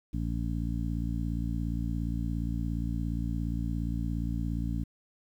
harmonic tone, 57.2 Hz, A#1, 32 cents flat, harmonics 1 / 2 / 3 / 4 / 5, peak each -32 / -35 / -36 / -38 / -39 dBFS, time 0.13-4.84 s, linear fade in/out 10 ms, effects 10-bit

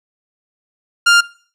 sawtooth tone, 1400 Hz, F6, 4 cents sharp, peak -4 dBFS, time 1.06-1.21 s, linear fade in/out 10 ms, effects noise-tail reverb RT60 0.5 s tail -21 dB re dry + low-pass 8000 Hz 12 dB/octave

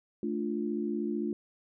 sine chord, D minor, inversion second, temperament equal, 220 / 293.7 / 349.2 Hz, A3 / D4 / F4, 0 / 0 / 0 cents, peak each -33 / -35 / -34 dBFS, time 0.23-1.33 s, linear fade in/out 2 ms, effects none

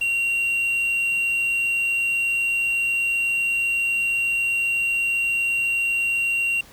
triangle tone with quantisation, 2754 Hz, F7, 25 cents flat, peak -18 dBFS, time 0.01-6.61 s, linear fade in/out 5 ms, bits 8, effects pink hiss -48 dBFS RMS until 6.72 s

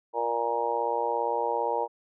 harmonic tone with a mistuned harmonic, 117.5 Hz, A#2, 14 cents sharp, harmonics 3 / 4 / 5 / 6 / 7 / 8, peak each -39 / -30 / -33 / -38 / -31 / -30 dBFS, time 0.13-1.88 s, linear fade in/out 50 ms, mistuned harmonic 3, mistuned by -18 cents, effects none

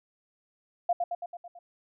sine tone with echo, 698.5 Hz, F5, in tune, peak -21 dBFS, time 0.89-0.93 s, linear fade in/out 5 ms, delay 110 ms, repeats 6, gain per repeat -4 dB, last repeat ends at 1.59 s, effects none

